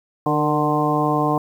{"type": "harmonic tone with a mistuned harmonic", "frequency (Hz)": 149.7, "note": "D3", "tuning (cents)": 33, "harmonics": [1, 2, 3, 4, 5, 6, 7], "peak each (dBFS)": [-24, -22, -25, -27, -23, -28, -23], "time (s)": [0.26, 1.38], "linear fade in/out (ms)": 2, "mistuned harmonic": 3, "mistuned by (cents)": 33, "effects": ["8-bit"]}